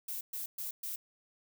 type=noise bursts; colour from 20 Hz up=violet; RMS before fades=-39 dBFS; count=4; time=0.08-0.96 s; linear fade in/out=5 ms; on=130 ms; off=120 ms; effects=none